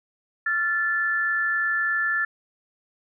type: tone pair together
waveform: sine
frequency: 1376 / 1748.3 Hz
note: F6 / A6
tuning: -26 / -12 cents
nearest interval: major third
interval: 414 cents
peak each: -27 / -22 dBFS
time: 0.46-2.25 s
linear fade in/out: 5 ms
effects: none